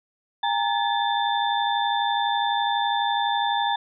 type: tone cluster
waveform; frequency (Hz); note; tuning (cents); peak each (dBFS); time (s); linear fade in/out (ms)
sine; 811 / 923 / 1723 / 3556; G#5 / A#5 / A6 / A7; -41 / -17 / -37 / +18; -24 / -25 / -31 / -29; 0.43-3.76; 5
effects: none